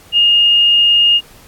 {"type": "tone", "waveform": "sine", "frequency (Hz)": 2841, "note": "F7", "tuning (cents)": 29, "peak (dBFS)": -7, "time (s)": [0.12, 1.21], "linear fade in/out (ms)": 50, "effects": ["pink hiss -43 dBFS RMS until 1.47 s", "AAC 64 kbps"]}